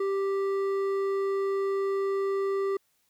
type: tone with hard clipping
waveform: sine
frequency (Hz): 392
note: G4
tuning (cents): 0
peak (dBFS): -27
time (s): 0-2.77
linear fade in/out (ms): 5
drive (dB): 8
effects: white hiss -71 dBFS RMS until 3.09 s